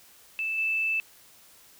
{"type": "tone with level steps", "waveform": "sine", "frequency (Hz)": 2637, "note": "E7", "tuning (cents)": 0, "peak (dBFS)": [-27, -24], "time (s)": [0.39, 1], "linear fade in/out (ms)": 0, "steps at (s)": 0.58, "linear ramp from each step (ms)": 2, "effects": ["white hiss -55 dBFS RMS until 1.79 s"]}